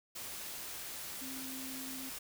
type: tone in noise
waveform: sine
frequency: 263 Hz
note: C4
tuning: 9 cents sharp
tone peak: -45 dBFS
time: 1.21-2.1 s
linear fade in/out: 10 ms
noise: white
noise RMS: -44 dBFS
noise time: 0.15-2.19 s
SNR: -4 dB
effects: none